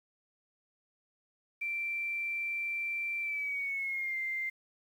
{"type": "tone with pitch glide", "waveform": "sine", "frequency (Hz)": [2349, 2093], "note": ["D7", "C7"], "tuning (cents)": [0, 0], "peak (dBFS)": -32, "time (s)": [1.61, 4.5], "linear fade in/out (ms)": 10, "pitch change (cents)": -200, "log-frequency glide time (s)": [3.21, 4.18], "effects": ["10-bit"]}